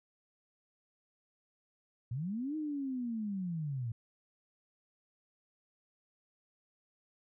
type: linear two-way sweep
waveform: sine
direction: up then down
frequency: 109.7 to 314.4 to 109.7 Hz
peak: -34 dBFS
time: 2.11-3.92 s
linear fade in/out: 5 ms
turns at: 2.56 s
effects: none